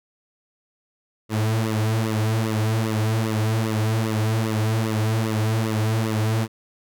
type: tone with flanger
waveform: sawtooth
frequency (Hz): 110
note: A2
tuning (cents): 0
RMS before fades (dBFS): -22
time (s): 1.29-6.48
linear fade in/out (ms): 50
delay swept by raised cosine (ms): 1.2 to 5.7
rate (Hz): 2.5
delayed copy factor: -1
effects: none